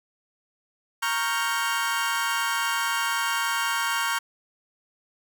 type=chord; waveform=30% pulse; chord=G half-diminished seventh; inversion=first; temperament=equal; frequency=932.3 / 1108.7 / 1396.9 / 1568 Hz; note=Bb5 / Db6 / F6 / G6; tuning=0 / 0 / 0 / 0 cents; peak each=-27 dBFS; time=1.02-4.19 s; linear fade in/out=10 ms; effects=none